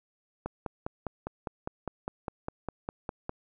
click train, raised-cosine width 1 ms, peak -19 dBFS, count 15, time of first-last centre 0.46-3.294 s, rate 4.94 Hz, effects none

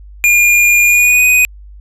square tone with pitch glide, 2418 to 2492 Hz, D7 to D#7, +50 to +2 cents, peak -7 dBFS, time 0.24-1.45 s, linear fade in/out 0 ms, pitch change +52 cents, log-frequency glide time 0.84-1.25 s, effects added 50 Hz sine -32 dBFS peak until 1.8 s + resampled to 32000 Hz

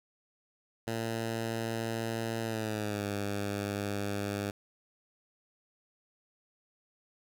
10% pulse tone with pitch glide, 113.8 to 101.38 Hz, A#2 to G#2, -41 to -41 cents, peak -24 dBFS, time 0.87-4.51 s, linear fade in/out 5 ms, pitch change -200 cents, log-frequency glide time 2.42-3.06 s, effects none

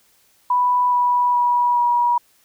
sine tone with pitch steps, 987.8 / 979.3 / 970.8 / 962.5 Hz, B5 / B5 / B5 / B5, 0 / -15 / -30 / -45 cents, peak -14 dBFS, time 0.5-2.18 s, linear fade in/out 5 ms, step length 420 ms, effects white hiss -58 dBFS RMS until 2.44 s

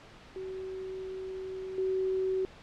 sine tone with level steps, 377.5 Hz, F#4, 35 cents sharp, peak -36 / -27 dBFS, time 0.36-2.45 s, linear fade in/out 0 ms, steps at 1.78 s, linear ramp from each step 2 ms, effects pink hiss -52 dBFS RMS until 2.62 s + low-pass 4000 Hz 12 dB/octave

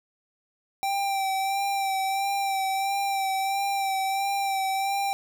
square tone with vibrato, 782 Hz, G5, 4 cents flat, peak -25 dBFS, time 0.83-5.13 s, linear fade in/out 0 ms, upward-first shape sine, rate 1.5 Hz, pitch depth 28 cents each way, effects none

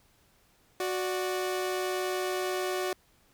sawtooth tone pair together, 368.3 / 587.3 Hz, F#4 / D5, -8 / 0 cents, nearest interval minor sixth, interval 808 cents, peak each -26 / -32 dBFS, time 0.8-2.93 s, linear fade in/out 2 ms, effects pink hiss -65 dBFS RMS until 3.33 s

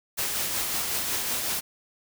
white noise with tremolo, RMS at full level -27 dBFS, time 0.17-1.61 s, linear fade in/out 20 ms, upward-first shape triangle, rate 5.4 Hz, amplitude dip 35%, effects none

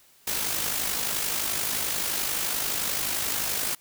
white noise with amplitude modulation, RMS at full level -26 dBFS, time 0.27-3.75 s, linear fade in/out 5 ms, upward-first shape sine, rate 51.5 Hz, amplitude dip 45%, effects white hiss -58 dBFS RMS until 3.8 s

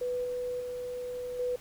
sine tone with level steps, 495 Hz, B4, 4 cents sharp, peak -29 / -31 / -34 / -28 dBFS, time 0.01-1.56 s, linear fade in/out 5 ms, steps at 0.24 / 0.6 / 1.39 s, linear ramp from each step 5 ms, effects pink hiss -53 dBFS RMS until 1.6 s

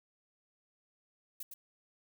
violet noise with echo, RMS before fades -42 dBFS, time 1.4-1.43 s, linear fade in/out 5 ms, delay 110 ms, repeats 1, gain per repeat -5 dB, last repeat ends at 1.54 s, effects none

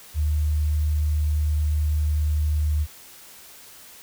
sine tone, 75.7 Hz, D#2, 47 cents flat, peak -19 dBFS, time 0.14-2.87 s, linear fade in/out 50 ms, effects white hiss -46 dBFS RMS until 4.02 s

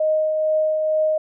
sine tone with tremolo, 622.3 Hz, D#5, in tune, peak -15 dBFS, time 0-1.18 s, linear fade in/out 5 ms, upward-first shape triangle, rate 2.2 Hz, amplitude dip 35%, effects none

